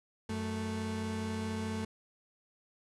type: tone pair together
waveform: 35% pulse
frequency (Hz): 92.93 / 220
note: F#2 / A3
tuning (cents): +8 / 0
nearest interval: octave + minor third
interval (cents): 1492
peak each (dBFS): -37 / -34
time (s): 0.29-1.85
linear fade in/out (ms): 5
effects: resampled to 24000 Hz + 11-bit